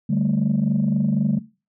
sine chord, D suspended fourth, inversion none, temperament equal, 146.83 / 196 / 220 Hz, D3 / G3 / A3, 0 / 0 / 0 cents, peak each -21 dBFS, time 0.09-1.39 s, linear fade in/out 10 ms, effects noise-tail reverb RT60 0.3 s tail -18 dB re dry + tanh soft clip ceiling -12 dBFS

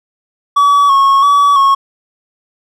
triangle tone with vibrato, 1118 Hz, C#6, 14 cents sharp, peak -4 dBFS, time 0.56-1.75 s, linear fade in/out 10 ms, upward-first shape square, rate 1.5 Hz, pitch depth 34 cents each way, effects none

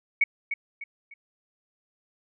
sine tone with echo, 2227 Hz, C#7, 7 cents sharp, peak -16 dBFS, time 0.21-0.24 s, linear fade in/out 5 ms, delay 300 ms, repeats 3, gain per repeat -9 dB, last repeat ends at 1.14 s, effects none

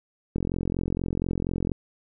click train, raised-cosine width 3 ms, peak -14 dBFS, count 61, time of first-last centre 0.36-1.717 s, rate 44.2 Hz, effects none

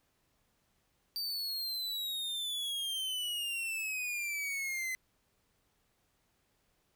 45% pulse exponential sweep, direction down, 4658 to 2032 Hz, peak -34 dBFS, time 1.16-4.95 s, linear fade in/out 0 ms, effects pink hiss -75 dBFS RMS until 6.95 s

